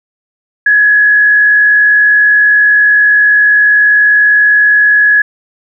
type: tone with frequency modulation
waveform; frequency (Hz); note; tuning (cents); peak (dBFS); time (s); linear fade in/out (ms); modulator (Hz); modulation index
sine; 1685; G#6; +25; -4; 0.66-5.22; 5; 60.4; 0.4
effects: none